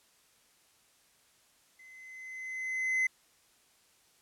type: tone with level ramp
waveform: triangle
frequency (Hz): 2045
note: C7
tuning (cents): -40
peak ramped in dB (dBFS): -51 to -23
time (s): 1.79-3.07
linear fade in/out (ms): 5
effects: white hiss -66 dBFS RMS until 4.21 s + low-pass 11000 Hz 12 dB/octave

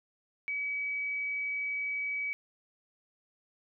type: tone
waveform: sine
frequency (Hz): 2278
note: C#7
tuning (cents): +47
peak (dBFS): -31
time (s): 0.48-2.33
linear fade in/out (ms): 0
effects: none

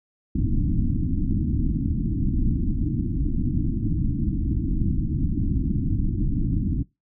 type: low-pass noise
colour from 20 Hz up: pink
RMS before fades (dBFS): -23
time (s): 0.35-6.83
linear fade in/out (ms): 5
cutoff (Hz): 320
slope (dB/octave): 96
effects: noise-tail reverb RT60 0.2 s tail -21 dB re dry

